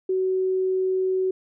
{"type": "tone", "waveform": "sine", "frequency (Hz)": 375.1, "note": "F#4", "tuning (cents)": 24, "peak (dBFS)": -20, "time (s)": [0.09, 1.31], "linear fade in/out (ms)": 5, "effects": []}